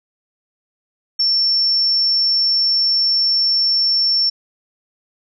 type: tone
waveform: sine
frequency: 5420 Hz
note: E8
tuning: 47 cents sharp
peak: -13 dBFS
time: 1.19-4.3 s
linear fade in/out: 10 ms
effects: none